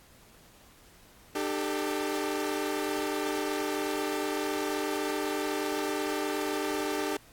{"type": "chord", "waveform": "sawtooth", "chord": "D suspended fourth", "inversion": "none", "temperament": "equal with one note detuned", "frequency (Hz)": [301.1, 392, 440], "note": ["D4", "G4", "A4"], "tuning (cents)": [43, 0, 0], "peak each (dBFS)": [-29, -29, -32], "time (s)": [1.35, 7.17], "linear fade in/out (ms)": 5, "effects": ["pink hiss -57 dBFS RMS until 7.32 s", "AAC 64 kbps"]}